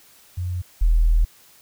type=tone pair in turn; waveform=sine; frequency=90.1 / 40.13 Hz; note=F#2 / E1; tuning=-45 / -46 cents; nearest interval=octave + major second; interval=1401 cents; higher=first; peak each=-23 / -13 dBFS; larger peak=second; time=0.37-0.62 / 0.81-1.25 s; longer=second; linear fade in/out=10 ms; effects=white hiss -52 dBFS RMS until 1.61 s